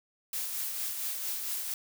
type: noise with tremolo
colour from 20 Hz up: blue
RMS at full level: -33 dBFS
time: 0.33-1.74 s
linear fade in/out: 2 ms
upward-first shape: triangle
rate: 4.4 Hz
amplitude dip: 40%
effects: none